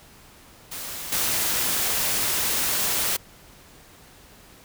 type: noise with level steps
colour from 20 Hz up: white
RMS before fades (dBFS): -34 / -24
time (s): 0.71-3.17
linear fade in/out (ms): 10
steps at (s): 1.12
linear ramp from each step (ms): 5
effects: pink hiss -50 dBFS RMS until 4.64 s